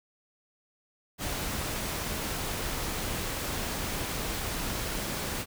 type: noise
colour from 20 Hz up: pink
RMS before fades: -33 dBFS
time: 1.18-5.46 s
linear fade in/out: 50 ms
effects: none